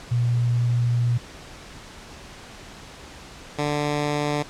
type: tone pair in turn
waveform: sine / 10% pulse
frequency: 120 / 147.28 Hz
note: B2 / D3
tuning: -49 / +5 cents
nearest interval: major third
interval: 354 cents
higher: second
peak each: -18 / -14 dBFS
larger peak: second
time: 0.11-1.18 / 3.58-4.43 s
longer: first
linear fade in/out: 10 ms
effects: pink hiss -42 dBFS RMS until 4.49 s + low-pass 7000 Hz 12 dB/octave